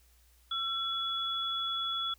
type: tone pair together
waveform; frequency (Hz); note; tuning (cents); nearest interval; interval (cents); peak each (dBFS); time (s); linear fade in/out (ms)
sine; 1344 / 3393; E6 / G#7; +33 / +36; octave + major third; 1603; -36 / -32; 0.51-2.14; 5
effects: added 60 Hz sine -62 dBFS peak until 2.18 s + white hiss -67 dBFS RMS until 2.18 s